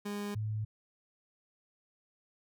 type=tone pair in turn; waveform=30% pulse / sine; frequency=204.8 / 107.65 Hz; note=G#3 / A2; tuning=-24 / -37 cents; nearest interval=major seventh; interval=1113 cents; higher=first; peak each=-33 / -32 dBFS; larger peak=second; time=0.05-0.35 / 0.35-0.65 s; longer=neither; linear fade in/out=10 ms; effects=none